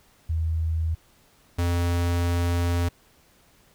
sine / square tone pair in turn, 80.8 / 86.69 Hz, E2 / F2, -34 / -12 cents, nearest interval minor second, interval 122 cents, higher second, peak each -22 / -22 dBFS, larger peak neither, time 0.29-0.95 / 1.58-2.89 s, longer second, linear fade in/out 10 ms, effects pink hiss -59 dBFS RMS until 3.74 s

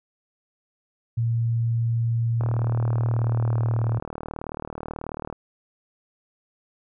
sine tone with pitch glide, 115.9 to 114.04 Hz, A#2 to A#2, -10 to -38 cents, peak -20 dBFS, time 1.17-3.99 s, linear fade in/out 10 ms, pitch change -28 cents, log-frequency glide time 3.02-3.83 s
click train, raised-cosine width 1 ms, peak -18 dBFS, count 113, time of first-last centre 2.41-5.327 s, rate 38.4 Hz
effects none

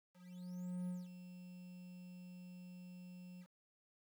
triangle tone with ADSR envelope, 180 Hz, F#3, 47 cents flat, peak -37 dBFS, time 0.12-3.47 s, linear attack 760 ms, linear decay 190 ms, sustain -12 dB, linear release 62 ms, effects 11-bit

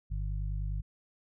harmonic tone, 50 Hz, G1, 35 cents sharp, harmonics 1 / 2 / 3, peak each -32 / -38 / -42 dBFS, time 0.1-0.82 s, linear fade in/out 20 ms, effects none

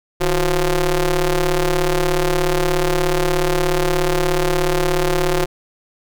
sawtooth ring-modulated tone, 173.6 Hz, F3, 10 cents flat, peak -8 dBFS, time 0.2-5.46 s, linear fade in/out 20 ms, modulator 192 Hz, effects none

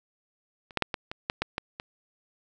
clicks, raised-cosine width 0.3 ms, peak -30 / -10 / -7 / -13 / -19 / -10 / -10 / -13 / -19 dBFS, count 9, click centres 0.708 / 0.773 / 0.823 / 0.942 / 1.115 / 1.299 / 1.42 / 1.581 / 1.799 s, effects none

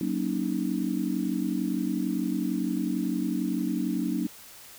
sine chord, D# minor seventh, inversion first, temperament just, 186.68 / 233.3 / 280 / 311.1 Hz, F#3 / A#3 / C#4 / D#4, +16 / +2 / +18 / 0 cents, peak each -31 dBFS, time 0.01-4.27 s, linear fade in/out 2 ms, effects white hiss -48 dBFS RMS until 4.78 s

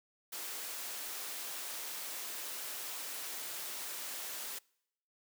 white high-pass noise, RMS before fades -42 dBFS, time 0.32-4.59 s, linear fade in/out 10 ms, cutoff 330 Hz, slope 12 dB/octave, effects noise-tail reverb RT60 0.8 s tail -26 dB re dry

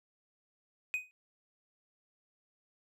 triangle tone with exponential decay, 2500 Hz, D#7, 8 cents sharp, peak -26 dBFS, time 0.94-1.11 s, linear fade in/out 0 ms, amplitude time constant 36 ms, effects none

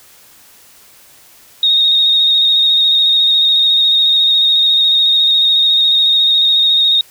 sine tone with vibrato, 3724 Hz, A#7, 2 cents flat, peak -8 dBFS, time 1.63-7.01 s, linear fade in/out 2 ms, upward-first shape square, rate 14 Hz, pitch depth 19 cents each way, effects white hiss -44 dBFS RMS until 7.1 s

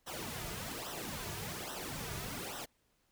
pink noise with flanger, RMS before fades -42 dBFS, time 0.06-2.66 s, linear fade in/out 20 ms, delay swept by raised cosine 0.43 to 3.83 ms, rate 1.2 Hz, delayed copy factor -0.8, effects pink hiss -75 dBFS RMS until 3.11 s

